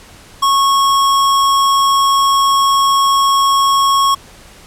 square tone, 1099 Hz, C#6, 15 cents flat, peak -10 dBFS, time 0.42-4.15 s, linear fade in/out 10 ms, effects pink hiss -40 dBFS RMS until 4.66 s + low-pass 11000 Hz 12 dB/octave

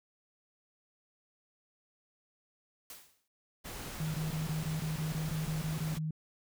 white noise with exponential decay, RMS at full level -45 dBFS, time 2.9-3.28 s, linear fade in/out 2 ms, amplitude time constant 81 ms
pink noise, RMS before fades -43 dBFS, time 3.64-5.99 s, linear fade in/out 20 ms
sine tone bursts, 156.6 Hz, D#3, 11 cents sharp, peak -32 dBFS, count 13, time 4-6.108 s, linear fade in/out 2 ms, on 140 ms, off 24 ms
effects none

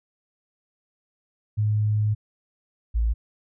sine tone pair in turn, 106.2 / 56.26 Hz, G#2 / A1, +39 / +39 cents, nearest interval major seventh, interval 1100 cents, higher first, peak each -19 dBFS, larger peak neither, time 1.57-2.15 / 2.94-3.14 s, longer first, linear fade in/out 20 ms, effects none

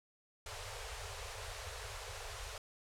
pink band-stop noise, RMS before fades -45 dBFS, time 0.46-2.58 s, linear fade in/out 2 ms, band 110 to 410 Hz, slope 96 dB/octave, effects low-pass 9000 Hz 12 dB/octave

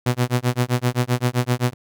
sawtooth tone with tremolo, 123.47 Hz, B2, in tune, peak -11 dBFS, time 0.06-1.74 s, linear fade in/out 5 ms, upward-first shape sine, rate 7.7 Hz, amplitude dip 100%, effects none

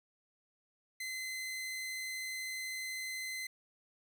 sawtooth tone, 2052 Hz, C7, 34 cents flat, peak -35 dBFS, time 1-3.47 s, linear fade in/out 5 ms, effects none

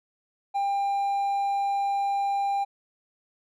triangle tone with hard clipping, 797 Hz, G5, 28 cents sharp, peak -24 dBFS, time 0.54-2.65 s, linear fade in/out 20 ms, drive 5 dB, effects none

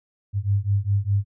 sine beating tone pair, 98 / 102.9 Hz, G2 / G#2, 0 / -16 cents, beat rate 4.9 Hz, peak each -22 dBFS, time 0.33-1.25 s, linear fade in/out 50 ms, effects none

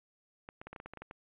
clicks, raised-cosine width 0.5 ms, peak -30 dBFS, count 11, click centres 0.489 / 0.615 / 0.67 / 0.73 / 0.762 / 0.801 / 0.86 / 0.936 / 0.973 / 1.02 / 1.111 s, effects resampled to 8000 Hz

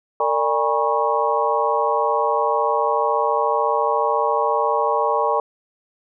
sine tone cluster, 456.7 / 591 / 813 / 965 / 1099 Hz, A#4 / D5 / G#5 / B5 / C#6, -36 / +11 / -37 / -40 / -15 cents, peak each -23 dBFS, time 0.2-5.4 s, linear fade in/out 2 ms, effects none

